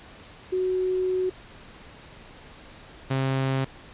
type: tone pair in turn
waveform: sine / sawtooth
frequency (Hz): 370.2 / 133.56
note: F#4 / C3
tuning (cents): +1 / +36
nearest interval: octave + tritone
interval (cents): 1765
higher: first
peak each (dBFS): -22 / -19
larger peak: second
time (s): 0.52-1.3 / 3.1-3.65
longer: first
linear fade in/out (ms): 10
effects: pink hiss -47 dBFS RMS until 3.93 s + resampled to 8000 Hz